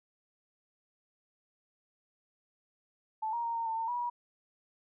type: tone with pitch steps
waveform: sine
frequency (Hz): 875 / 940 / 929 / 920 / 896 / 906 / 969 / 963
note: A5 / A#5 / A#5 / A#5 / A5 / A#5 / B5 / B5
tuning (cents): -10 / +14 / -6 / -23 / +31 / -50 / -33 / -44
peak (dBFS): -31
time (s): 3.22-4.1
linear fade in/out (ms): 10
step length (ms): 110
effects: none